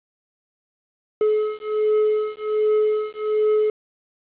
triangle beating tone pair, 426.9 / 428.2 Hz, G#4 / A4, +48 / -47 cents, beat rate 1.3 Hz, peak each -19 dBFS, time 1.21-3.7 s, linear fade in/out 2 ms, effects resampled to 8000 Hz + 8-bit

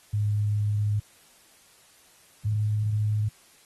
sine tone pair in turn, 104.3 / 106.18 Hz, G#2 / G#2, +8 / +39 cents, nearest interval unison, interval 31 cents, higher second, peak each -22 dBFS, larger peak neither, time 0.13-1 / 2.45-3.29 s, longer first, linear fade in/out 10 ms, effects white hiss -57 dBFS RMS until 3.65 s + AAC 32 kbps

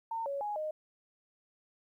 sine tone with pitch steps, 908 / 559 / 832 / 617 Hz, A#5 / C#5 / G#5 / D#5, -46 / +14 / +3 / -15 cents, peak -33 dBFS, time 0.11-0.71 s, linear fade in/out 5 ms, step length 150 ms, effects 12-bit

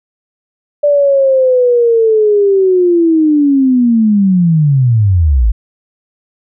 sine linear sweep, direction down, 587.3 to 48.73 Hz, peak -6 dBFS, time 0.83-5.52 s, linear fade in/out 10 ms, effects none

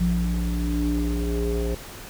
square tone with low-pass filter sweep, 58.27 Hz, A#1, in tune, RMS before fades -24 dBFS, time 0-1.75 s, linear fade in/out 5 ms, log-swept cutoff 180 to 480 Hz, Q 6.1, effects pink hiss -40 dBFS RMS until 2.09 s

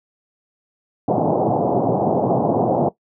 white band-pass noise, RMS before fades -18 dBFS, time 1.08-2.89 s, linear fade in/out 5 ms, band 110 to 820 Hz, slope 48 dB/octave, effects noise-tail reverb RT60 0.1 s tail -17 dB re dry

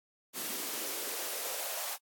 white noise with high-pass filter sweep, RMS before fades -37 dBFS, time 0.33-1.98 s, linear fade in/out 50 ms, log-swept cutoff 230 to 730 Hz, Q 2.7, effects AAC 64 kbps

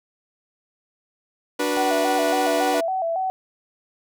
sawtooth chord, B minor, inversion first, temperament equal with one note detuned, 293.7 / 370 / 487.6 Hz, D4 / F#4 / B4, 0 / 0 / -22 cents, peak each -21 / -25 / -20 dBFS, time 1.59-2.81 s, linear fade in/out 10 ms
sine tone with vibrato, 709 Hz, F5, 26 cents sharp, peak -21 dBFS, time 1.77-3.3 s, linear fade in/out 0 ms, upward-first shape square, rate 3.6 Hz, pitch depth 110 cents each way
effects none

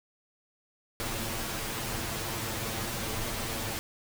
pink noise with comb filter, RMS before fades -34 dBFS, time 1-3.79 s, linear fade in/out 0 ms, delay 8.9 ms, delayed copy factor +0.7, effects none

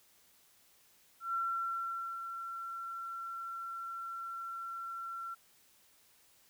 sine tone with ADSR envelope, 1357 Hz, E6, 50 cents sharp, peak -31 dBFS, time 1.2-5.35 s, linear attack 140 ms, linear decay 850 ms, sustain -8 dB, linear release 16 ms, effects white hiss -66 dBFS RMS until 6.49 s

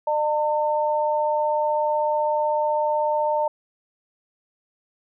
sine tone pair together, 603.3 / 904 Hz, D5 / A5, +46 / +47 cents, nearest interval perfect fifth, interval 701 cents, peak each -22 dBFS, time 0.07-3.48 s, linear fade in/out 5 ms, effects none

